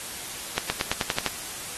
accelerating click train, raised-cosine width 0.2 ms, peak -5 dBFS, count 8, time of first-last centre 0.58-1.263 s, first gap 120 ms, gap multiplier 0.93, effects white hiss -36 dBFS RMS until 1.77 s + AAC 32 kbps

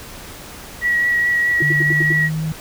sine tone with vibrato, 1923 Hz, B6, 47 cents flat, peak -14 dBFS, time 0.81-2.3 s, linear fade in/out 50 ms, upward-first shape triangle, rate 4.7 Hz, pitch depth 19 cents each way
sine tone bursts, 336.9 Hz, E4, 38 cents sharp, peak -20 dBFS, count 6, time 1.6-2.126 s, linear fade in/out 5 ms, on 26 ms, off 74 ms
sine tone with pitch glide, 147.7 to 158.3 Hz, D3 to D#3, +10 to +30 cents, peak -19 dBFS, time 1.62-2.52 s, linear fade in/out 0 ms, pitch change +120 cents, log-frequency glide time 1.8-2.37 s
effects pink hiss -36 dBFS RMS until 2.6 s

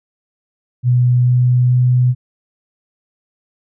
sine tone with pitch steps, 123.7 / 124.42 / 125.14 Hz, B2 / B2 / B2, +3 / +13 / +23 cents, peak -9 dBFS, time 0.83-2.15 s, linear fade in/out 50 ms, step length 440 ms, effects none

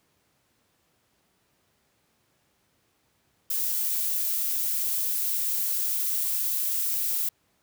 violet noise, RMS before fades -27 dBFS, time 3.5-7.29 s, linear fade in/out 5 ms, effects pink hiss -69 dBFS RMS until 7.62 s + high-pass 80 Hz 12 dB/octave

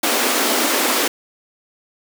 pink high-pass noise, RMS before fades -18 dBFS, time 0.03-1.08 s, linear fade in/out 5 ms, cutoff 230 Hz, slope 96 dB/octave, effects none

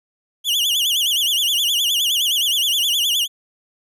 40% pulse tone with vibrato, 3136 Hz, G7, in tune, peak -15 dBFS, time 0.44-3.28 s, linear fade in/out 50 ms, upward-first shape sine, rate 9.6 Hz, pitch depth 190 cents each way, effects none

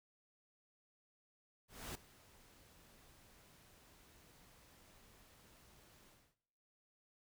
pink noise with ADSR envelope, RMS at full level -45 dBFS, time 1.68-6.36 s, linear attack 270 ms, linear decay 5 ms, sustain -20 dB, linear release 280 ms, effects noise-tail reverb RT60 1.0 s tail -20 dB re dry

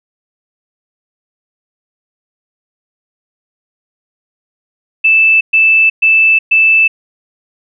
sine tone bursts, 2637 Hz, E7, in tune, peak -5 dBFS, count 4, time 5.04-6.88 s, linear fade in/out 10 ms, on 370 ms, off 120 ms, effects none

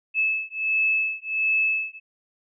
sine beating tone pair, 2606 / 2607.4 Hz, E7 / E7, -20 / -20 cents, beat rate 1.4 Hz, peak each -24 dBFS, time 0.14-2 s, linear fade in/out 50 ms, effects none

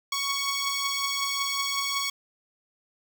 10% pulse beating tone pair, 1108.7 / 1114.1 Hz, C#6 / C#6, 0 / +8 cents, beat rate 5.4 Hz, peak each -24 / -19 dBFS, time 0.12-2.1 s, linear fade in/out 5 ms, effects none

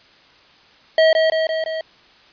square tone with echo, 640 Hz, D#5, 49 cents sharp, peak -11 dBFS, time 0.98-1.13 s, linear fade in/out 2 ms, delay 170 ms, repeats 4, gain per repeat -3 dB, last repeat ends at 1.81 s, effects white hiss -50 dBFS RMS until 2.32 s + resampled to 11025 Hz

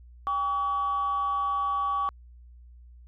sine tone pair together, 799 / 1136.8 Hz, G5 / C#6, +33 / +43 cents, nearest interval tritone, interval 610 cents, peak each -32 / -24 dBFS, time 0.27-2.09 s, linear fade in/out 0 ms, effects tanh soft clip ceiling -20 dBFS + added 60 Hz sine -47 dBFS peak until 3.07 s

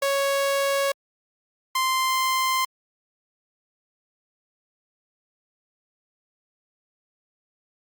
sawtooth tone pair in turn, 554.4 / 1043.5 Hz, C#5 / C6, 0 / -5 cents, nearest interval major seventh, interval 1095 cents, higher second, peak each -17 dBFS, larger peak neither, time 0.02-0.92 / 1.75-2.65 s, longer neither, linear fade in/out 5 ms, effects Opus 48 kbps

